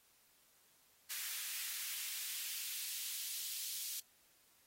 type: noise with high-pass filter sweep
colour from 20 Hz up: white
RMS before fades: -43 dBFS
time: 1.1-4 s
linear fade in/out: 5 ms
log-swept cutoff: 1800 to 3800 Hz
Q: 1.1
effects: white hiss -70 dBFS RMS until 4.66 s + AAC 48 kbps